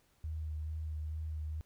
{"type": "tone with vibrato", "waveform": "sine", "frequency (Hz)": 77.78, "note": "D#2", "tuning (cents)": 0, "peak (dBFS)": -36, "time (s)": [0.24, 1.61], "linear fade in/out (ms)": 0, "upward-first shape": "sine", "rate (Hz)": 2.3, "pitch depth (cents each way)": 22, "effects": ["pink hiss -71 dBFS RMS until 1.65 s"]}